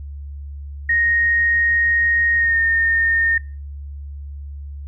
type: tone with pitch glide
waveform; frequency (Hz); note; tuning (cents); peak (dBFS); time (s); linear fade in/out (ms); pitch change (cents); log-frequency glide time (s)
sine; 1864.7 to 1830.5; A#6 to A#6; 0 to -32; -14; 0.89-3.38; 5; -32; 2.36-2.59
effects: noise-tail reverb RT60 0.4 s tail -23 dB re dry + added 71 Hz sine -29 dBFS peak until 4.87 s